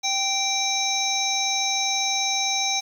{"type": "harmonic tone", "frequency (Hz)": 781, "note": "G5", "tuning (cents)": -7, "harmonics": [1, 3, 5, 7, 8], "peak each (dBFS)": [-28, -29, -26, -30, -27], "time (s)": [0.03, 2.81], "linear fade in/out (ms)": 20, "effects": ["8-bit"]}